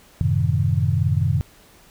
sine chord, F# diminished seventh, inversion none, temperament equal, 92.5 / 110 / 130.81 / 155.56 Hz, F#2 / A2 / C3 / Eb3, 0 / 0 / 0 / 0 cents, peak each -21 / -23 / -22 / -23 dBFS, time 0.21-1.41 s, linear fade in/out 0 ms, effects pink hiss -51 dBFS RMS until 1.9 s

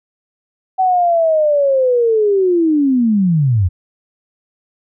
sine linear sweep, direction down, 761 to 82.41 Hz, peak -10 dBFS, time 0.78-3.69 s, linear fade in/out 20 ms, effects none

